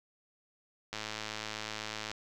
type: click train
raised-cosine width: 0.2 ms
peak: -20 dBFS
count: 129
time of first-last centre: 0.93-2.115 s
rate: 108 Hz
effects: none